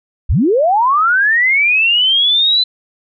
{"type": "linear sweep", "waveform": "sine", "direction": "up", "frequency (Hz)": [33.43, 4046], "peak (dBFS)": -9, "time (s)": [0.29, 2.64], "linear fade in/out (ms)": 10, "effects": []}